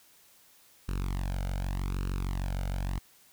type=tone with flanger; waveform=sawtooth; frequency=46.49 Hz; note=F#1; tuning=9 cents sharp; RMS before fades=-32 dBFS; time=0.88-2.99 s; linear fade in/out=10 ms; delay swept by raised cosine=0.72 to 1.37 ms; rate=0.85 Hz; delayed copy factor=+0.9; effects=white hiss -60 dBFS RMS until 3.32 s